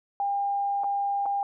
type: tone with dropouts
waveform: sine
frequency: 802 Hz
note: G5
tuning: 39 cents sharp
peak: -24 dBFS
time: 0.2-1.43 s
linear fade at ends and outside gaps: 1 ms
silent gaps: 0.836-0.842 / 1.257-1.261 s
effects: none